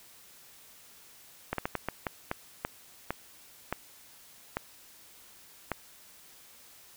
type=slowing click train; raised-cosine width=0.5 ms; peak=-15 dBFS; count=12; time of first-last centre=1.53-5.717 s; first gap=53 ms; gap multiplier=1.36; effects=white hiss -55 dBFS RMS until 6.96 s